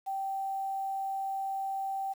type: tone with quantisation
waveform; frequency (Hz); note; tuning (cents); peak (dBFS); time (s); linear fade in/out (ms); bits
sine; 778; G5; -13; -31; 0.06-2.14; 20; 9
effects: none